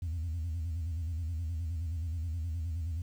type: tone with vibrato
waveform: sine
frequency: 82.41 Hz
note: E2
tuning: in tune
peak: -30 dBFS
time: 0.02-3.02 s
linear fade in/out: 5 ms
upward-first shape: square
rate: 9.5 Hz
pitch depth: 91 cents each way
effects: tanh soft clip ceiling -30 dBFS + 10-bit